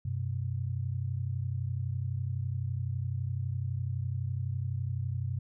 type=tone pair together; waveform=sine; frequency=95.29 / 127.2 Hz; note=G2 / C3; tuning=-49 / -48 cents; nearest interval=perfect fourth; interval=501 cents; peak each=-33 / -33 dBFS; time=0.05-5.39 s; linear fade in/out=5 ms; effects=none